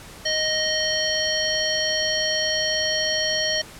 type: harmonic tone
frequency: 622.3 Hz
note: D#5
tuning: in tune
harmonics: 1 / 3 / 5 / 7 / 9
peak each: -27 / -27 / -27 / -27 / -27 dBFS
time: 0.25-3.62 s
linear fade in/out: 10 ms
effects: pink hiss -42 dBFS RMS until 3.79 s + low-pass 12000 Hz 12 dB/octave